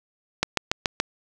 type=click train; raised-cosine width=0.2 ms; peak=-3 dBFS; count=5; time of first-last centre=0.43-1.001 s; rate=7.01 Hz; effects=none